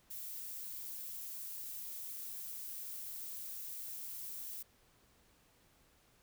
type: noise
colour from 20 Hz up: violet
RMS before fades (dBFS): -45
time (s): 0.1-4.63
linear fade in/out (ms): 10
effects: pink hiss -69 dBFS RMS until 6.22 s